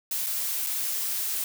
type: noise with dropouts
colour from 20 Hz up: blue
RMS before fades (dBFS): -29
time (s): 0.11-1.44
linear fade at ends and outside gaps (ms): 1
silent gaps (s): 0.263-0.267 / 0.664-0.669
effects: none